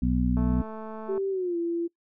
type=harmonic tone; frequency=61.74 Hz; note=B1; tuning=in tune; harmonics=1 / 2 / 3 / 4; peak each=-26 / -31 / -27 / -26 dBFS; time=0.02-0.62 s; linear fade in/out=5 ms
type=click train; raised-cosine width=1 ms; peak=-26 dBFS; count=178; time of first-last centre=0.37-1.178 s; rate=219 Hz
type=tone with pitch glide; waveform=sine; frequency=389.8 to 339.3 Hz; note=G4 to F4; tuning=-10 to -50 cents; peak=-25 dBFS; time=1.08-1.88 s; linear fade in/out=20 ms; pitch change=-240 cents; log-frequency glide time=1.3-1.57 s
effects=noise-tail reverb RT60 0.1 s tail -22 dB re dry